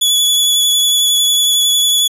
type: tone with vibrato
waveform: sawtooth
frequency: 3414 Hz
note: G#7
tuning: 47 cents sharp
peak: -7 dBFS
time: 0.01-2.08 s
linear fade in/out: 10 ms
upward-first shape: sine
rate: 11 Hz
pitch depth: 19 cents each way
effects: resampled to 32000 Hz